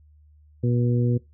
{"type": "harmonic tone", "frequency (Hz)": 121, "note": "B2", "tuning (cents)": -35, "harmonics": [1, 2, 3, 4], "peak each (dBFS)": [-20, -26, -30, -32], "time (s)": [0.63, 1.18], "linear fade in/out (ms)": 10, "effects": ["noise-tail reverb RT60 0.2 s tail -20 dB re dry", "added 75 Hz sine -51 dBFS peak until 1.33 s"]}